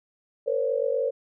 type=tone cluster; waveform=sine; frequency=463.3 / 513 / 560 Hz; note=A#4 / C5 / C#5; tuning=-11 / -34 / +18 cents; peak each=-27 dBFS; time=0.46-1.11 s; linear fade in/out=20 ms; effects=none